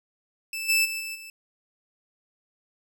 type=tone with level steps; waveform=sawtooth; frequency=2637 Hz; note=E7; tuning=in tune; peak=-27 / -16 / -26 / -29 / -37 dBFS; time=0.53-1.3 s; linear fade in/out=2 ms; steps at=0.68 / 0.84 / 0.99 / 1.14 s; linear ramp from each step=20 ms; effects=none